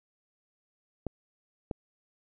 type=clicks; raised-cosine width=2 ms; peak=-19 dBFS; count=2; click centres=1.067 / 1.712 s; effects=none